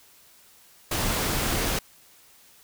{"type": "noise", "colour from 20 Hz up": "pink", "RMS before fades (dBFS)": -26, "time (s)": [0.91, 1.79], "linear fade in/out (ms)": 5, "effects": ["white hiss -55 dBFS RMS until 2.63 s"]}